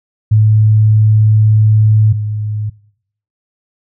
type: tone pair in turn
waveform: sine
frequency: 107.9 / 106.17 Hz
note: A2 / G#2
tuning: -33 / +39 cents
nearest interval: unison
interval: 28 cents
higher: first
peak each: -5 / -15 dBFS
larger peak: first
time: 0.31-2.13 / 2.13-2.7 s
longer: first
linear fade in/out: 10 ms
effects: noise-tail reverb RT60 0.7 s tail -22 dB re dry